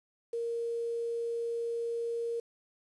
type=tone with quantisation; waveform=sine; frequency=466.2 Hz; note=A#4; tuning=in tune; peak=-31 dBFS; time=0.33-2.4 s; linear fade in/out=5 ms; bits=9; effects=resampled to 24000 Hz